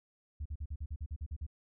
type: tone bursts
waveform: sine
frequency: 73.6 Hz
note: D2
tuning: 4 cents sharp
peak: -34 dBFS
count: 11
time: 0.4-1.466 s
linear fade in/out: 10 ms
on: 56 ms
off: 45 ms
effects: tanh soft clip ceiling -33 dBFS